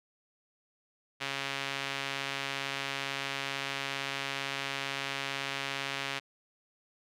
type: tone with band-pass filter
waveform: sawtooth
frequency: 137.8 Hz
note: C#3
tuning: 10 cents flat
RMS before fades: -36 dBFS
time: 1.2-6.2 s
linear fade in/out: 20 ms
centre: 2700 Hz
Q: 1.2
effects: none